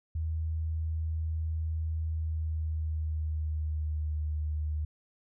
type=tone with pitch glide; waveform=sine; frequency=79.8 to 76.24 Hz; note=D#2 to D#2; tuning=+44 to -35 cents; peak=-29 dBFS; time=0.15-4.85 s; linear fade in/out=5 ms; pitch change=-79 cents; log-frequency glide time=2.07-4.23 s; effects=none